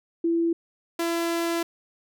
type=tone pair in turn; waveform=sine / sawtooth; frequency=334.8 / 336.9 Hz; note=E4 / E4; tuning=+27 / +38 cents; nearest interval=unison; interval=11 cents; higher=second; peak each=-20 dBFS; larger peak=neither; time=0.24-0.53 / 0.99-1.63 s; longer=second; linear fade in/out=5 ms; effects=none